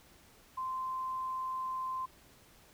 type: tone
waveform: sine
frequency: 1039 Hz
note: C6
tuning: 12 cents flat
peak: -34 dBFS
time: 0.57-2.06 s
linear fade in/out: 10 ms
effects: pink hiss -61 dBFS RMS until 2.73 s